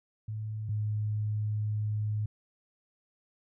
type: tone pair in turn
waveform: sine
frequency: 108.1 / 106.18 Hz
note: A2 / G#2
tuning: -30 / +39 cents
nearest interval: unison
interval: 31 cents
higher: first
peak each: -33 / -28 dBFS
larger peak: second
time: 0.28-0.69 / 0.69-2.26 s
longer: second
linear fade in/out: 5 ms
effects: none